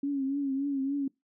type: tone with vibrato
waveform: sine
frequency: 275.9 Hz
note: C#4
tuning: 8 cents flat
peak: -27 dBFS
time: 0.03-1.08 s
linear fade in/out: 5 ms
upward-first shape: triangle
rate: 3.5 Hz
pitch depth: 71 cents each way
effects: noise-tail reverb RT60 0.2 s tail -23 dB re dry

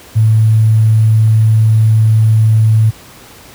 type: tone with sample-and-hold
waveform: sine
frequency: 110 Hz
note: A2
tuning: in tune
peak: -5 dBFS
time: 0.15-2.91 s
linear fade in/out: 20 ms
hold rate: 11025 Hz
effects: pink hiss -37 dBFS RMS until 3.54 s + high-pass 60 Hz 12 dB/octave

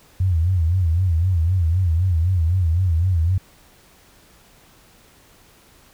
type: tone with vibrato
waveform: sine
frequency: 87 Hz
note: F2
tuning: 6 cents flat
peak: -15 dBFS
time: 0.2-3.38 s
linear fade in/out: 5 ms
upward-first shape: sine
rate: 3.9 Hz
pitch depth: 150 cents each way
effects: pink hiss -52 dBFS RMS until 5.93 s

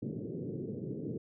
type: band-pass noise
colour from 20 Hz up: pink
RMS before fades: -39 dBFS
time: 0.02-1.18 s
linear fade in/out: 5 ms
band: 110 to 470 Hz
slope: 48 dB/octave
effects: none

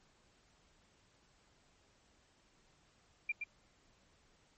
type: tone with echo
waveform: sine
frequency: 2381 Hz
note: D7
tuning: 23 cents sharp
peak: -32 dBFS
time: 3.29-3.32 s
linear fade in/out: 5 ms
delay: 120 ms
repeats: 1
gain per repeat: -5 dB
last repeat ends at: 3.44 s
effects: pink hiss -70 dBFS RMS until 4.57 s + MP3 32 kbps

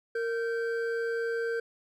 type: tone pair together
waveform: triangle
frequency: 461.9 / 1553.6 Hz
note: A#4 / G6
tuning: -16 / -16 cents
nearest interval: octave + major sixth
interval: 2100 cents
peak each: -27 / -34 dBFS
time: 0.15-1.6 s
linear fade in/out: 5 ms
effects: none

